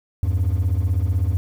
triangle beating tone pair, 82.41 / 98.41 Hz, E2 / G2, 0 / +7 cents, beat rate 16 Hz, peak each -17 dBFS, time 0.23-1.37 s, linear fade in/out 0 ms, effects tanh soft clip ceiling -12 dBFS + 8-bit

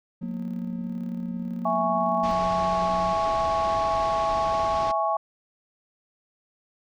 triangle tone, 180.6 Hz, F#3, 42 cents flat, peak -30 dBFS, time 0.21-3.14 s, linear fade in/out 10 ms
sine tone with tremolo, 233.1 Hz, A#3, in tune, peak -29 dBFS, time 0.23-2.31 s, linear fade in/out 0 ms, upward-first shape square, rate 18 Hz, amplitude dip 40%
sine chord, C# minor, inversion first, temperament equal, 659.3 / 830.6 / 1108.7 Hz, E5 / G#5 / C#6, 0 / 0 / 0 cents, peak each -26 dBFS, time 1.65-5.17 s, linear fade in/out 5 ms
pink low-pass noise, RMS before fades -36 dBFS, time 2.23-4.92 s, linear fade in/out 10 ms, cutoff 5600 Hz, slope 24 dB/octave
effects none

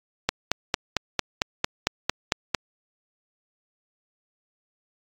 click train, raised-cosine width 0.2 ms, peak -3 dBFS, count 11, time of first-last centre 0.29-2.547 s, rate 4.43 Hz, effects AAC 64 kbps

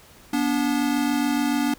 square tone pair together, 242.1 / 289.1 Hz, B3 / D4, -34 / -27 cents, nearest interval minor third, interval 307 cents, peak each -25 / -23 dBFS, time 0.33-1.74 s, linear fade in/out 5 ms, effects pink hiss -50 dBFS RMS until 1.78 s

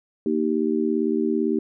sine chord, Eb major, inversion second, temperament just, 233.3 / 311.1 / 388.9 Hz, Bb3 / Eb4 / G4, +2 / 0 / -14 cents, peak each -24 dBFS, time 0.26-1.59 s, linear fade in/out 2 ms, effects none

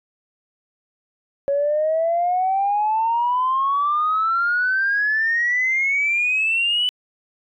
sine exponential sweep, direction up, 554.4 to 3000 Hz, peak -16 dBFS, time 1.48-6.89 s, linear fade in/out 0 ms, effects tanh soft clip ceiling -12 dBFS

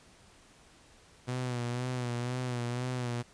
sawtooth tone with vibrato, 123.47 Hz, B2, in tune, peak -28 dBFS, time 1.27-3.23 s, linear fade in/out 20 ms, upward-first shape sine, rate 2 Hz, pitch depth 50 cents each way, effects pink hiss -59 dBFS RMS until 3.33 s + resampled to 22050 Hz

